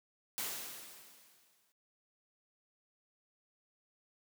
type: noise with exponential decay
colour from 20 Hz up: white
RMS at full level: -37 dBFS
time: 0.38-1.72 s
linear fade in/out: 0 ms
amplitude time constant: 290 ms
effects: noise-tail reverb RT60 0.2 s tail -26 dB re dry + high-pass 150 Hz 12 dB/octave

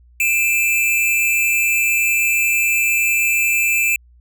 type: tone pair together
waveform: square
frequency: 2379 / 2628 Hz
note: D7 / E7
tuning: +22 / -6 cents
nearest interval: major second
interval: 172 cents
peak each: -18 dBFS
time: 0.2-3.96 s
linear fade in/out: 2 ms
effects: added 60 Hz sine -46 dBFS peak until 4.2 s

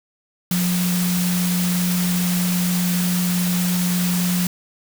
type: tone in noise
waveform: sine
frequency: 178.6 Hz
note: F3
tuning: 39 cents sharp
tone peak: -18 dBFS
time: 0.51-4.47 s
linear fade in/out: 2 ms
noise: white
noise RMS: -26 dBFS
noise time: 0.51-4.47 s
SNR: +5 dB
effects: none

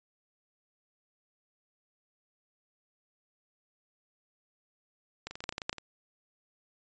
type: clicks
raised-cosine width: 0.2 ms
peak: -20 / -25 / -23 / -24 / -21 / -13 / -24 / -17 / -20 / -11 / -20 / -24 dBFS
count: 12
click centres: 5.27 / 5.31 / 5.355 / 5.405 / 5.44 / 5.492 / 5.525 / 5.581 / 5.618 / 5.695 / 5.729 / 5.783 s
effects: resampled to 16000 Hz

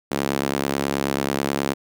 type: tone with high-pass filter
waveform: sawtooth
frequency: 69.3 Hz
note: C#2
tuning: in tune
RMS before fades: -24 dBFS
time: 0.11-1.74 s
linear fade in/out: 10 ms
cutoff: 260 Hz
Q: 1
effects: none

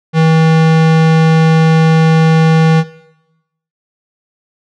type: tone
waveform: square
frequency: 160.6 Hz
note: E3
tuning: 45 cents flat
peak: -7 dBFS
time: 0.13-2.84 s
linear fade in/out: 50 ms
effects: noise-tail reverb RT60 0.9 s tail -17 dB re dry + low-pass 4000 Hz 12 dB/octave

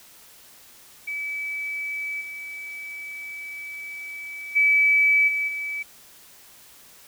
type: tone with level steps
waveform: sine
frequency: 2296 Hz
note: D7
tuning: 40 cents flat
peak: -27 / -33 / -15 / -22 / -27 dBFS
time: 1.07-5.83 s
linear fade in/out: 10 ms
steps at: 2.2 / 4.55 / 5.27 / 5.47 s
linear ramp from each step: 20 ms
effects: white hiss -50 dBFS RMS until 7.07 s

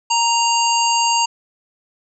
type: harmonic tone with a mistuned harmonic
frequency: 932.3 Hz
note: A#5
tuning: in tune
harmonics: 1 / 3 / 5 / 7 / 8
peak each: -16 / -21 / -23 / -24 / -25 dBFS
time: 0.1-1.26 s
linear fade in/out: 10 ms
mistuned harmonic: 7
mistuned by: +15 cents
effects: none

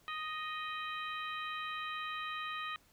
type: harmonic tone with a mistuned harmonic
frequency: 622.3 Hz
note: D#5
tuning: in tune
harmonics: 2 / 3 / 4 / 5 / 6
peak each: -40 / -44 / -46 / -48 / -50 dBFS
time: 0.08-2.76 s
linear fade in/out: 0 ms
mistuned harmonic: 6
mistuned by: +65 cents
effects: pink hiss -67 dBFS RMS until 2.92 s

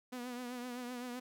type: tone with vibrato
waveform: sawtooth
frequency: 246.6 Hz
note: B3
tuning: 2 cents flat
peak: -37 dBFS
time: 0.12-1.2 s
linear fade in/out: 10 ms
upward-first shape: triangle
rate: 7.8 Hz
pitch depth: 56 cents each way
effects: none

